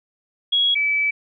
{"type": "tone pair in turn", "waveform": "sine", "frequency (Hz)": [3322, 2302], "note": ["G#7", "D7"], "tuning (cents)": [0, -35], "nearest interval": "tritone", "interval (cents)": 635, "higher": "first", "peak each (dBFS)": [-15, -17], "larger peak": "first", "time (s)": [[0.52, 0.75], [0.75, 1.11]], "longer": "second", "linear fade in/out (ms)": 10, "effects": []}